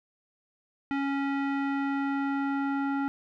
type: tone with low-pass filter sweep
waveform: square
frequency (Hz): 277.2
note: C#4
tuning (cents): 0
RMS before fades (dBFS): -29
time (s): 0.91-3.08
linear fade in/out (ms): 0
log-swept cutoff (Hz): 2100 to 1400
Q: 1.7
effects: none